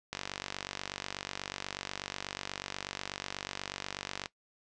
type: click train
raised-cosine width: 0.2 ms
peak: -18 dBFS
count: 200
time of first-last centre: 0.13-4.259 s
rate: 48.2 Hz
effects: noise-tail reverb RT60 0.1 s tail -18 dB re dry + resampled to 22050 Hz